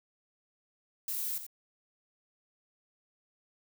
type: noise with echo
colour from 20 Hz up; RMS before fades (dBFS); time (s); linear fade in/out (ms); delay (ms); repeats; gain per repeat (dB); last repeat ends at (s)
violet; -35; 1.08-1.38; 2; 86; 1; -9; 1.466
effects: none